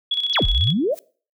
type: tone with tremolo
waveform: sine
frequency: 3367 Hz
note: G#7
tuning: 23 cents sharp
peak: -17 dBFS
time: 0.11-0.73 s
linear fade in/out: 5 ms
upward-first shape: square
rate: 16 Hz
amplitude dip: 55%
type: exponential two-way sweep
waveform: sine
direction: down then up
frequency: 6900 to 34.49 to 691 Hz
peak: -17 dBFS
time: 0.33-0.95 s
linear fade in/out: 20 ms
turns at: 0.47 s
type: noise with exponential growth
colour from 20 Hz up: blue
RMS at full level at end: -35 dBFS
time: 0.9-0.99 s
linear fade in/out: 1 ms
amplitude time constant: 19 ms
effects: noise-tail reverb RT60 0.4 s tail -22 dB re dry